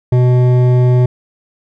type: tone with hard clipping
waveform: sine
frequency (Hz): 124.7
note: B2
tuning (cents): +17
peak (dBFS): -9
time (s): 0.12-1.06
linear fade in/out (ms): 5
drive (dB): 11
effects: none